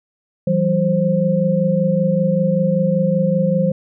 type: tone cluster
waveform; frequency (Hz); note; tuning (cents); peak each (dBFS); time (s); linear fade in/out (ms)
sine; 165.3 / 190.5 / 526; E3 / G3 / C5; +5 / -49 / +9; -18; 0.47-3.72; 5
effects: none